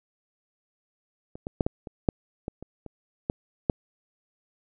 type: clicks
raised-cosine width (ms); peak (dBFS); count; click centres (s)
2; -26 / -19 / -9 / -11 / -24 / -7 / -18 / -26 / -26 / -12 / -7; 11; 1.355 / 1.469 / 1.608 / 1.665 / 1.872 / 2.088 / 2.481 / 2.626 / 2.863 / 3.299 / 3.698
effects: none